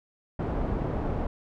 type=low-pass noise; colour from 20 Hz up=pink; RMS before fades=-29 dBFS; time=0.39-1.27 s; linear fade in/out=5 ms; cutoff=750 Hz; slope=12 dB/octave; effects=none